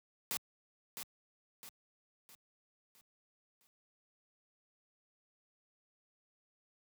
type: noise with echo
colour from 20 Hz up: white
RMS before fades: -37 dBFS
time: 0.31-0.37 s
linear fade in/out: 0 ms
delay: 660 ms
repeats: 5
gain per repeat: -7 dB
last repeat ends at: 3.67 s
effects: high-pass 100 Hz 12 dB/octave